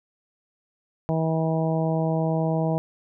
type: harmonic tone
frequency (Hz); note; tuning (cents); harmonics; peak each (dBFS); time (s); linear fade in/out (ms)
161; E3; -41; 1 / 2 / 3 / 4 / 5 / 6; -23 / -30 / -30 / -28 / -33 / -37; 1.09-2.78; 0
effects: none